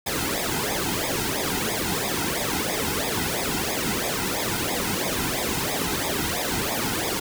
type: noise with flanger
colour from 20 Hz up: pink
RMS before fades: -26 dBFS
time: 0.06-7.2 s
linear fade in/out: 10 ms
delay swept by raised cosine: 0.68 to 1.78 ms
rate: 3 Hz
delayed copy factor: -0.9
effects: none

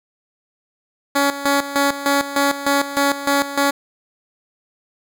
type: tone with tremolo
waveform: 10% pulse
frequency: 281.1 Hz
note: C#4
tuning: 24 cents sharp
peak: -6 dBFS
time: 1.15-3.71 s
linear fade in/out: 10 ms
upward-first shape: square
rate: 3.3 Hz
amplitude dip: 75%
effects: none

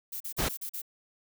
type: noise bursts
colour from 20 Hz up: violet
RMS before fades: -37 dBFS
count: 6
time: 0.12-0.819 s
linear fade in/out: 10 ms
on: 84 ms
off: 39 ms
type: noise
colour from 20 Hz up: pink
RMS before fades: -29 dBFS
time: 0.38-0.49 s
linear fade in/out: 10 ms
effects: none

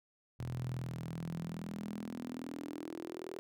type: tone with high-pass filter sweep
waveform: sawtooth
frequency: 41.2 Hz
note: E1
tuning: in tune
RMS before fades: -42 dBFS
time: 0.39-3.39 s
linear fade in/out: 0 ms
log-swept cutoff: 110 to 390 Hz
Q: 6.1
effects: none

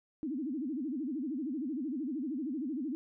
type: tone with vibrato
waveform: sine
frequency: 280 Hz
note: C#4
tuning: 18 cents sharp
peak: -33 dBFS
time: 0.23-2.95 s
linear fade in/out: 0 ms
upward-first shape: sine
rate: 13 Hz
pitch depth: 260 cents each way
effects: none

